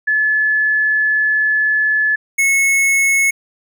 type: tone pair in turn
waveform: sine / square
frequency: 1722 / 2190 Hz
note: A6 / C#7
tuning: -38 / -22 cents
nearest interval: major third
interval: 416 cents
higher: second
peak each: -12 dBFS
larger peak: neither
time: 0.07-2.16 / 2.38-3.31 s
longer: first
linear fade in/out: 10 ms
effects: none